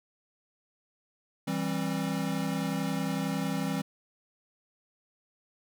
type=chord; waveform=square; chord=C major; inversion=first; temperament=equal with one note detuned; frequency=164.81 / 196 / 266.5 Hz; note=E3 / G3 / C4; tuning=0 / 0 / +32 cents; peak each=-34 dBFS; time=1.47-3.82 s; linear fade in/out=10 ms; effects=none